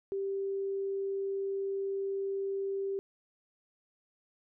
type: tone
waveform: sine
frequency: 392 Hz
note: G4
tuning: in tune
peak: -31 dBFS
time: 0.12-2.99 s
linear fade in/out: 0 ms
effects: none